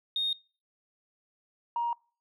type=tone pair in turn; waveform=sine; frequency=3700 / 943.3 Hz; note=A#7 / A#5; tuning=-14 / +20 cents; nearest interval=2 octaves; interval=2366 cents; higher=first; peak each=-26 dBFS; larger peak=neither; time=0.16-0.33 / 1.76-1.93 s; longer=neither; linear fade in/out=2 ms; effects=noise-tail reverb RT60 0.4 s tail -26 dB re dry + tanh soft clip ceiling -22 dBFS